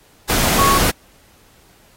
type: tone in noise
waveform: sine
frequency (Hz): 1108.7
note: C#6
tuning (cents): 0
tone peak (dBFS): -13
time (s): 0.58-0.78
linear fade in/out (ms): 10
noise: pink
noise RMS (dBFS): -17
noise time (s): 0.29-0.91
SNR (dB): +1
effects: pink hiss -52 dBFS RMS until 1.96 s + AAC 48 kbps